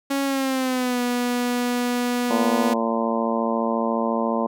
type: tone with pitch glide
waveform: sawtooth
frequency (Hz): 276 to 244.5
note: C#4 to B3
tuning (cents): -7 to -17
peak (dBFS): -17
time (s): 0.1-2.74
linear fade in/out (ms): 10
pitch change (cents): -210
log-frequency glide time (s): 0.24-1.01
type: harmonic tone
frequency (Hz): 114.3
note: A#2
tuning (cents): -34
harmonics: 2 / 3 / 4 / 5 / 6 / 7 / 8 / 9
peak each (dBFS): -24 / -31 / -29 / -27 / -30 / -35 / -30 / -29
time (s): 2.3-4.47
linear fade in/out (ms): 10
effects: none